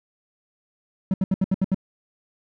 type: tone bursts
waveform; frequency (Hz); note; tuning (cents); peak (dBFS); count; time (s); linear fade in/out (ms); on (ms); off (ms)
triangle; 189.5; F#3; +42; -15; 7; 1.11-1.745; 2; 29; 72
effects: none